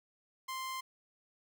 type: tone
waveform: sawtooth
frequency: 1046.5 Hz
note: C6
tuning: in tune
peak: -34 dBFS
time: 0.48-0.81 s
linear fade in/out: 10 ms
effects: none